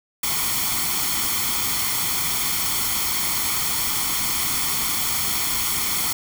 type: noise with comb filter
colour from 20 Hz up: white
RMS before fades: -23 dBFS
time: 0.23-6.13 s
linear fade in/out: 5 ms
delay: 0.91 ms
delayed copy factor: +0.65
effects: none

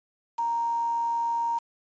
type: tone with quantisation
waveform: sine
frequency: 932.3 Hz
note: A#5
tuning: in tune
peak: -24 dBFS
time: 0.38-1.59 s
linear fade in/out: 10 ms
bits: 7
effects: resampled to 16000 Hz

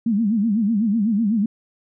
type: tone with vibrato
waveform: sine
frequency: 215.2 Hz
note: A3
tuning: 38 cents flat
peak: -16 dBFS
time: 0.06-1.46 s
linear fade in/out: 5 ms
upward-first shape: sine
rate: 8 Hz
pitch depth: 160 cents each way
effects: none

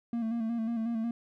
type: tone with vibrato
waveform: triangle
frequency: 228.6 Hz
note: A#3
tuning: 34 cents flat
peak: -27 dBFS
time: 0.13-1.11 s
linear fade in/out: 2 ms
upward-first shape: square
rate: 5.5 Hz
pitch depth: 42 cents each way
effects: none

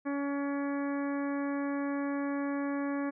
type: harmonic tone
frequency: 282 Hz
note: C#4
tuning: 30 cents sharp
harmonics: 1 / 2 / 3 / 4 / 5 / 6 / 7 / 8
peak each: -31 / -39 / -45 / -43 / -49 / -45 / -52 / -52 dBFS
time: 0.05-3.11 s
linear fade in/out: 20 ms
effects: none

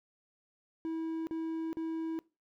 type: tone bursts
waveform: triangle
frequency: 324.3 Hz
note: E4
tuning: 28 cents flat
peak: -31 dBFS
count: 3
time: 0.85-2.19 s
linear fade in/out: 0 ms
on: 420 ms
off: 40 ms
effects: noise-tail reverb RT60 0.3 s tail -22 dB re dry

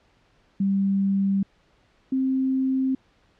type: tone pair in turn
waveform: sine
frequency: 196 / 263.5 Hz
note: G3 / C4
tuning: 0 / +12 cents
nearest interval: perfect fourth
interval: 512 cents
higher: second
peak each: -19 / -20 dBFS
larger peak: first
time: 0.6-1.43 / 2.12-2.95 s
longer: neither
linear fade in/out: 5 ms
effects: pink hiss -62 dBFS RMS until 3.39 s + low-pass 4000 Hz 12 dB/octave

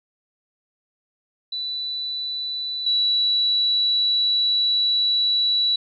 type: tone pair in turn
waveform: sine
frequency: 3973 / 3932 Hz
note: B7 / B7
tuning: +10 / -8 cents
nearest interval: unison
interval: 18 cents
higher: first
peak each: -25 / -17 dBFS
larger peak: second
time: 1.52-2.86 / 2.86-5.76 s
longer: second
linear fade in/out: 5 ms
effects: none

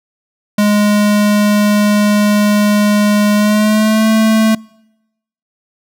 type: tone with pitch glide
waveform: square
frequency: 207.7 to 220.1 Hz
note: G#3 to A3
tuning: 0 to +1 cents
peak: -9 dBFS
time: 0.58-4.55 s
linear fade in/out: 5 ms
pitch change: +101 cents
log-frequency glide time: 3.35-4.08 s
effects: noise-tail reverb RT60 0.9 s tail -26 dB re dry

